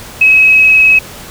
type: tone with vibrato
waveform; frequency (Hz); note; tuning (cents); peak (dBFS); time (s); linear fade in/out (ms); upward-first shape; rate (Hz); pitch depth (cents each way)
sine; 2559; D#7; +48; -3; 0.21-0.99; 5; triangle; 19; 15
effects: pink hiss -30 dBFS RMS until 1.3 s